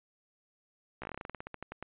slowing click train, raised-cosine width 0.5 ms, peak -25 dBFS, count 18, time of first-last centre 1.02-1.826 s, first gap 15 ms, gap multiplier 1.13, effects resampled to 8000 Hz

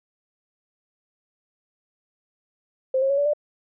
sine tone with pitch steps, 523.3 / 539.9 / 557 / 574.6 / 592.8 Hz, C5 / C#5 / C#5 / D5 / D5, 0 / -46 / +8 / -38 / +16 cents, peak -18 dBFS, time 2.94-3.335 s, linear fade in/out 5 ms, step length 79 ms, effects none

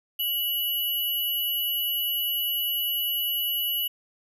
sine tone pair together, 2945 / 11695 Hz, F#7 / F#9, -9 / -21 cents, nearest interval 2 octaves, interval 2388 cents, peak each -27 dBFS, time 0.19-3.88 s, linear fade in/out 10 ms, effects none

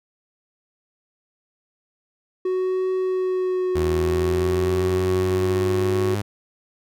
triangle tone with vibrato, 370 Hz, F#4, in tune, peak -18 dBFS, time 2.45-6.15 s, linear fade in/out 5 ms, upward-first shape triangle, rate 0.54 Hz, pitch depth 18 cents each way
sawtooth linear sweep, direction up, 80 to 102.3 Hz, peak -19 dBFS, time 3.75-6.22 s, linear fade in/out 10 ms
effects none

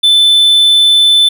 triangle tone, 3520 Hz, A7, in tune, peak -3 dBFS, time 0.03-1.29 s, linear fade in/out 10 ms, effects none

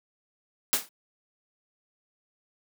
white noise with exponential decay, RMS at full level -19 dBFS, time 0.73-0.89 s, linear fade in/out 0 ms, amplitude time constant 33 ms, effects high-pass 200 Hz 12 dB/octave

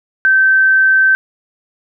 sine tone, 1548 Hz, G6, 22 cents flat, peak -7 dBFS, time 0.25-1.15 s, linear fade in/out 0 ms, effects none

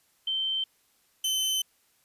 sine / sawtooth tone pair in turn, 3109 / 3061 Hz, G7 / G7, -15 / -42 cents, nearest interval unison, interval 27 cents, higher first, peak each -26 / -22 dBFS, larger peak second, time 0.27-0.64 / 1.24-1.62 s, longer second, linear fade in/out 5 ms, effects white hiss -67 dBFS RMS until 2.04 s + resampled to 32000 Hz

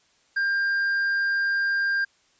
sine tone with tanh clipping, 1597 Hz, G6, 32 cents sharp, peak -22 dBFS, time 0.36-2.05 s, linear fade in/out 10 ms, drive 4 dB, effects white hiss -63 dBFS RMS until 2.39 s + resampled to 16000 Hz

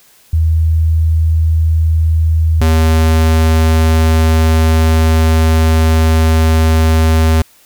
sine / square tone pair in turn, 80.4 / 80.09 Hz, E2 / E2, -43 / -49 cents, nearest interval unison, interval 6 cents, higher first, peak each -8 dBFS, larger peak neither, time 0.33-2.61 / 2.61-7.42 s, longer second, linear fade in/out 5 ms, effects white hiss -47 dBFS RMS until 7.65 s

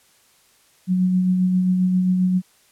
sine tone with tremolo, 183.6 Hz, F#3, 13 cents flat, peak -14 dBFS, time 0.87-2.42 s, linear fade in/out 50 ms, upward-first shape sine, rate 7.5 Hz, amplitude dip 30%, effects white hiss -57 dBFS RMS until 2.71 s + low-pass 12000 Hz 12 dB/octave

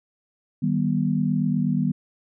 sine chord, Eb augmented, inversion none, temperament just, 155.56 / 194.45 / 243.1 Hz, Eb3 / G3 / B3, 0 / -14 / -27 cents, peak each -24 dBFS, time 0.62-1.92 s, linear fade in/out 10 ms, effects none

